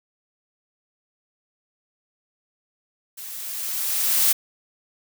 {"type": "noise with level ramp", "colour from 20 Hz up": "blue", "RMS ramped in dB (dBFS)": [-37, -17], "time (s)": [3.17, 4.33], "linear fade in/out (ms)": 10, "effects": []}